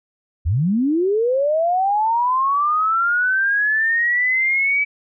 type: linear sweep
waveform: sine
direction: up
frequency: 68.1 to 2300 Hz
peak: -15 dBFS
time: 0.45-4.85 s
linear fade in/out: 20 ms
effects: none